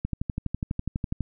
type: click train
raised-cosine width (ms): 5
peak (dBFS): -15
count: 15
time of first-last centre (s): 0.05-1.207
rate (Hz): 12.1
effects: none